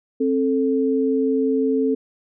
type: tone pair together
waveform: sine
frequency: 265.6 / 440 Hz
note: C4 / A4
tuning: +26 / 0 cents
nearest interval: major sixth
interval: 874 cents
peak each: -19 / -20 dBFS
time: 0.2-1.95 s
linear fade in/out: 10 ms
effects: none